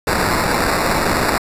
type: noise with sample-and-hold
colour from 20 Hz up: violet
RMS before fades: -17 dBFS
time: 0.07-1.38 s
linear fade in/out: 2 ms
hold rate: 3150 Hz
effects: resampled to 32000 Hz